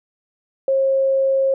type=tone; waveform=sine; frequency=538 Hz; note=C5; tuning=48 cents sharp; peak=-14 dBFS; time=0.68-1.54 s; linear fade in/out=2 ms; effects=none